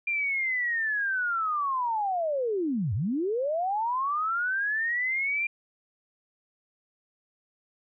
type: linear two-way sweep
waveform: sine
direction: down then up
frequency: 2400 to 87.31 to 2400 Hz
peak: -25 dBFS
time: 0.07-5.47 s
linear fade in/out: 5 ms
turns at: 2.94 s
effects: none